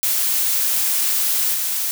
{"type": "noise with level steps", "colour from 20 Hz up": "blue", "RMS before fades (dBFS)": [-19, -22], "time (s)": [0.03, 1.91], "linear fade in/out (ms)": 0, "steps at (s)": 1.54, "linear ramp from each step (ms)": 5, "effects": []}